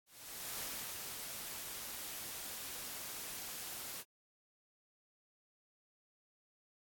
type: noise with ADSR envelope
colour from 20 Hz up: white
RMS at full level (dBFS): -42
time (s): 0.06-4.04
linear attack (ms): 510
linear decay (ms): 410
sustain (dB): -3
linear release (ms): 42
effects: AAC 64 kbps